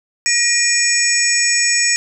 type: tone cluster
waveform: sine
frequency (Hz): 1895 / 2425 / 5430 / 6710 / 7810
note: A#6 / D#7 / F8 / G#8 / B8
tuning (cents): +28 / -45 / -50 / +17 / -20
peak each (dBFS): -19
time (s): 0.26-1.96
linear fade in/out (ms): 0
effects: none